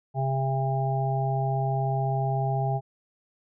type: harmonic tone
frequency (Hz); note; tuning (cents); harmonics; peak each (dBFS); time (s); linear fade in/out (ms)
134.2; C3; +44; 1 / 3 / 5 / 6; -25 / -35 / -32 / -30; 0.14-2.81; 50
effects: none